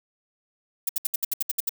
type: noise bursts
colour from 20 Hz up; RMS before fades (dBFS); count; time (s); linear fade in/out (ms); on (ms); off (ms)
violet; -24; 10; 0.87-1.693; 5; 22; 67
effects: none